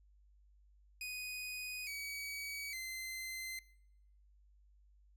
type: tone with pitch steps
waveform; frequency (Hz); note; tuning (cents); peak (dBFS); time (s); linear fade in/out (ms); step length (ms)
sawtooth; 2489 / 2269 / 2069; D#7 / C#7 / C7; 0 / +40 / -20; -38; 1.01-3.59; 2; 860
effects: noise-tail reverb RT60 0.8 s tail -22 dB re dry + added 50 Hz sine -63 dBFS peak until 5.16 s